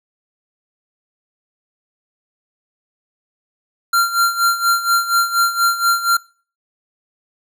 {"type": "tone with tremolo", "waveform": "square", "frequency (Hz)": 1380, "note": "F6", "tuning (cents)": -21, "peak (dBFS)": -11, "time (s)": [3.93, 6.17], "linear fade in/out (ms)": 5, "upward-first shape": "sine", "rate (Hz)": 4.2, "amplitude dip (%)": 75, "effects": ["noise-tail reverb RT60 0.4 s tail -23 dB re dry"]}